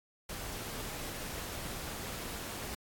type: noise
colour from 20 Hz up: pink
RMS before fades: -41 dBFS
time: 0.29-2.75 s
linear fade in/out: 5 ms
effects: AAC 64 kbps